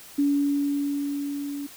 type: tone with level ramp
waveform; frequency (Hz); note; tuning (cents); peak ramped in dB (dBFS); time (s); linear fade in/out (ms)
sine; 284.7; C#4; +46; -18 to -30; 0.18-1.67; 10
effects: white hiss -46 dBFS RMS until 1.76 s